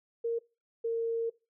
sine tone pair in turn, 463.7 / 458.9 Hz, A#4 / A#4, -9 / -27 cents, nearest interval unison, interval 18 cents, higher first, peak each -28 dBFS, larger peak neither, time 0.24-0.39 / 0.84-1.3 s, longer second, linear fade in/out 10 ms, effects noise-tail reverb RT60 0.3 s tail -22 dB re dry

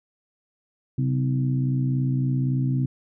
harmonic tone with a mistuned harmonic, 63.7 Hz, C2, 46 cents flat, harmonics 2 / 3 / 4 / 5, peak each -21 / -35 / -28 / -35 dBFS, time 0.98-2.86 s, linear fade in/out 5 ms, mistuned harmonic 2, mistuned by +79 cents, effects none

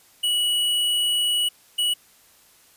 square tone pair in turn, 2933 / 2933 Hz, F#7 / F#7, -16 / -16 cents, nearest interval unison, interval 0 cents, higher neither, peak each -20 dBFS, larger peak neither, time 0.23-1.49 / 1.78-1.94 s, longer first, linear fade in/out 10 ms, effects white hiss -55 dBFS RMS until 2.76 s + resampled to 32000 Hz

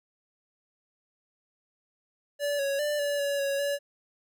square tone with pitch steps, 577 / 555 / 591 / 575 / 566 / 556 / 569 Hz, D5 / C#5 / D5 / D5 / C#5 / C#5 / C#5, -31 / +2 / +11 / -37 / +36 / +5 / +45 cents, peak -27 dBFS, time 2.39-3.79 s, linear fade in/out 50 ms, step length 200 ms, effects none

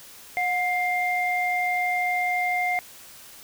sine tone pair together, 724 / 2104 Hz, F#5 / C7, -38 / +9 cents, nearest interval octave + tritone, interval 1847 cents, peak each -24 dBFS, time 0.37-2.79 s, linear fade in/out 0 ms, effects tanh soft clip ceiling -14 dBFS + white hiss -46 dBFS RMS until 3.43 s

